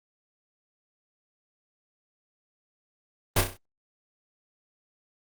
pink noise with echo, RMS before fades -21 dBFS, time 3.36-3.41 s, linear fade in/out 5 ms, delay 32 ms, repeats 5, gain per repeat -6 dB, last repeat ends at 3.57 s, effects Opus 32 kbps

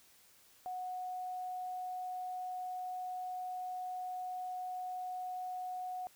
sine tone, 734 Hz, F#5, 14 cents flat, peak -38 dBFS, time 0.66-6.07 s, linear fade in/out 0 ms, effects white hiss -64 dBFS RMS until 6.15 s

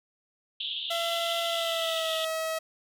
white band-pass noise, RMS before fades -34 dBFS, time 0.6-2.25 s, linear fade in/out 5 ms, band 2900 to 3700 Hz, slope 96 dB/octave
sawtooth tone with pitch glide, 676 to 642.5 Hz, E5 to E5, +43 to -45 cents, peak -25 dBFS, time 0.9-2.59 s, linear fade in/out 10 ms, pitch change -88 cents, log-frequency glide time 1.48-2.14 s
effects none

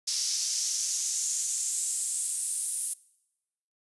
pink noise with high-pass filter sweep, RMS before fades -30 dBFS, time 0.07-2.94 s, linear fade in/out 10 ms, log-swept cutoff 5200 to 9700 Hz, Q 3.4, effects noise-tail reverb RT60 0.9 s tail -22 dB re dry + resampled to 24000 Hz

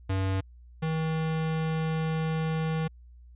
square tone pair in turn, 95.6 / 159.58 Hz, G2 / D#3, -43 / +44 cents, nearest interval major sixth, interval 887 cents, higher second, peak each -26 / -27 dBFS, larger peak first, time 0.09-0.41 / 0.82-2.88 s, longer second, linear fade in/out 10 ms, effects added 60 Hz sine -48 dBFS peak until 3.35 s + resampled to 8000 Hz

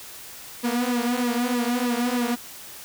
sawtooth tone with flanger, 242.8 Hz, B3, 29 cents flat, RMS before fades -24 dBFS, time 0.63-2.36 s, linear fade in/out 20 ms, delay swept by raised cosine 1.3 to 6.4 ms, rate 3.2 Hz, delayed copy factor -0.8, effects white hiss -41 dBFS RMS until 2.84 s

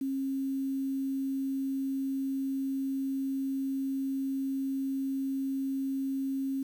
sine tone with quantisation, 270 Hz, C#4, 45 cents flat, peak -29 dBFS, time 0.01-6.63 s, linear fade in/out 5 ms, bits 9, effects none

